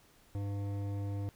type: tone with hard clipping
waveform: triangle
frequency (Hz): 100.4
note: G2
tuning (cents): +42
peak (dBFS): -36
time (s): 0.35-1.29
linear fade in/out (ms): 0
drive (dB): 17
effects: pink hiss -64 dBFS RMS until 1.35 s